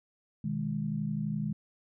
sine chord, G# minor, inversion first, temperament just, 124.59 / 155.74 / 207.7 Hz, B2 / D#3 / G#3, +16 / +2 / 0 cents, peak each -39 / -33 / -33 dBFS, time 0.44-1.53 s, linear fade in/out 5 ms, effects none

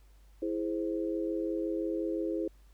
sine chord, E augmented, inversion none, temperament equal, 329.6 / 415.3 / 523.3 Hz, E4 / G#4 / B#4, 0 / 0 / 0 cents, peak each -32 / -36 / -37 dBFS, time 0.42-2.48 s, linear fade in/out 5 ms, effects added 50 Hz sine -55 dBFS peak until 2.73 s + pink hiss -69 dBFS RMS until 2.73 s

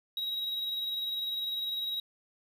triangle tone with tremolo, 3828 Hz, A#7, 45 cents sharp, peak -29 dBFS, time 0.17-2 s, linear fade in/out 2 ms, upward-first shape square, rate 20 Hz, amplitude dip 25%, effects none

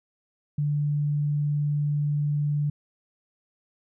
sine tone, 146.83 Hz, D3, in tune, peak -22 dBFS, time 0.58-2.7 s, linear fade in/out 5 ms, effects none

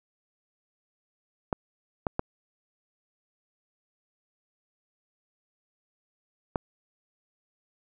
clicks, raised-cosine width 1 ms, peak -12 dBFS, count 4, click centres 1.528 / 2.068 / 2.194 / 6.558 s, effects none

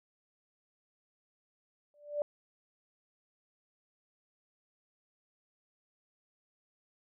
sine tone with exponential growth, 587.3 Hz, D5, in tune, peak -26 dBFS, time 1.94-2.22 s, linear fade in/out 1 ms, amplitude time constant 60 ms, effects none

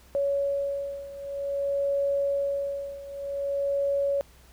sine beating tone pair, 560 / 560.52 Hz, C#5 / C#5, +18 / +19 cents, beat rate 0.52 Hz, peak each -27 / -30 dBFS, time 0.15-4.21 s, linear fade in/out 0 ms, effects added 63 Hz sine -54 dBFS peak until 4.52 s + pink hiss -57 dBFS RMS until 4.52 s

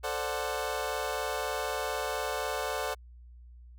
25% pulse chord, D dominant seventh, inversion second, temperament equal, 440 / 523.3 / 587.3 / 740 Hz, A4 / C5 / D5 / F#5, 0 / 0 / 0 / 0 cents, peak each -33 dBFS, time 0.03-2.95 s, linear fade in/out 20 ms, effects added 60 Hz sine -48 dBFS peak until 3.78 s

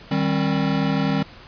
square chord, C minor, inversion first, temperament equal with one note detuned, 155.56 / 196 / 268.1 Hz, Eb3 / G3 / C4, 0 / 0 / +42 cents, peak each -24 dBFS, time 0.11-1.23 s, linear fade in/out 5 ms, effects pink hiss -44 dBFS RMS until 1.47 s + resampled to 11025 Hz

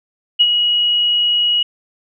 sine tone with ADSR envelope, 2905 Hz, F#7, 32 cents flat, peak -6 dBFS, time 0.39-1.63 s, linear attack 19 ms, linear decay 48 ms, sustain -6 dB, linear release 6 ms, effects none

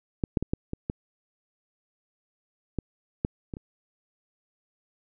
clicks, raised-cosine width 3 ms, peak -12 / -9 / -16 / -12 / -18 / -15 / -15 / -11 / -21 / -27 dBFS, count 10, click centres 0.238 / 0.372 / 0.426 / 0.535 / 0.734 / 0.899 / 2.787 / 3.249 / 3.538 / 3.569 s, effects none

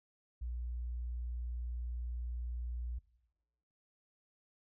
sine tone, 60 Hz, B1, 49 cents flat, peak -37 dBFS, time 0.41-2.99 s, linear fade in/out 10 ms, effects noise-tail reverb RT60 1.0 s tail -20 dB re dry

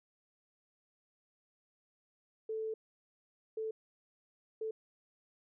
sine tone bursts at uneven times, 440 Hz, A4, in tune, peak -35 dBFS, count 3, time 2.49-2.74 / 3.57-3.71 / 4.61-4.71 s, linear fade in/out 5 ms, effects none

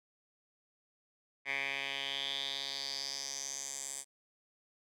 10% pulse tone with band-pass filter sweep, 137.7 Hz, C#3, 11 cents flat, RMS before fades -39 dBFS, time 1.45-4.05 s, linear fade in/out 50 ms, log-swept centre 2200 to 8300 Hz, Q 4.9, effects none

